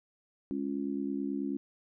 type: harmonic tone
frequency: 69.3 Hz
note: C#2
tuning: in tune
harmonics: 3 / 4 / 5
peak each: -37 / -33 / -39 dBFS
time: 0.51-1.57 s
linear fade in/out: 0 ms
effects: none